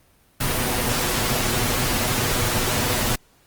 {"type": "noise with comb filter", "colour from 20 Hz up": "pink", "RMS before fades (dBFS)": -22, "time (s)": [0.4, 3.16], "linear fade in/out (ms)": 10, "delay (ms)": 8.1, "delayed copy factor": 0.5, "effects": ["pink hiss -58 dBFS RMS until 3.46 s", "Opus 32 kbps"]}